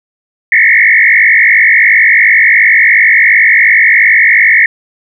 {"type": "tone with frequency modulation", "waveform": "sine", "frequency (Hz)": 2008, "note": "B6", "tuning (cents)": 28, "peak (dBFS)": -3, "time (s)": [0.52, 4.66], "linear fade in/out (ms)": 2, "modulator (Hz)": 51.4, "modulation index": 4.3, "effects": []}